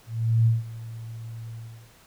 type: tone with ADSR envelope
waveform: sine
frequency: 113.9 Hz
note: A#2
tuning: 40 cents flat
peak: -15 dBFS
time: 0.06-1.92 s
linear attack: 400 ms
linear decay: 170 ms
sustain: -19 dB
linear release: 370 ms
effects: pink hiss -55 dBFS RMS until 2.06 s